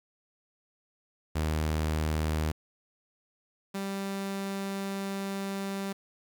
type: tone pair in turn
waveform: sawtooth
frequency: 77.78 / 196.11 Hz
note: D#2 / G3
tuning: 0 / +1 cents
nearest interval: octave + major third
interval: 1601 cents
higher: second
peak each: -23 / -28 dBFS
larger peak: first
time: 1.35-2.52 / 3.74-5.93 s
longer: second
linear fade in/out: 10 ms
effects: 9-bit